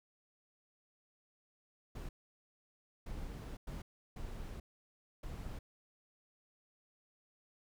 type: noise bursts at uneven times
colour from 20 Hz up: brown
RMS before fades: -44 dBFS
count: 5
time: 1.95-2.09 / 3.06-3.57 / 3.67-3.82 / 4.16-4.6 / 5.23-5.59 s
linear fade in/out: 5 ms
effects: none